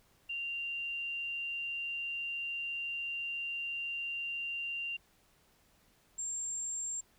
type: tone pair in turn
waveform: sine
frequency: 2777 / 7414 Hz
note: F7 / A#8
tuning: -10 / -10 cents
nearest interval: octave + perfect fourth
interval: 1700 cents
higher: second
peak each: -35 / -35 dBFS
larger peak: neither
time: 0.29-4.97 / 6.18-7.01 s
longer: first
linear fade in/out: 10 ms
effects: pink hiss -68 dBFS RMS until 7.18 s